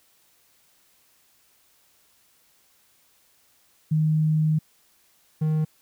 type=tone pair in turn; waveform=sine / triangle; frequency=155.56 / 155.56 Hz; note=D#3 / D#3; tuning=0 / 0 cents; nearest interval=unison; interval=0 cents; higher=neither; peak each=-18 dBFS; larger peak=neither; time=3.91-4.59 / 5.41-5.65 s; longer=first; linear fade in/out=10 ms; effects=white hiss -62 dBFS RMS until 5.81 s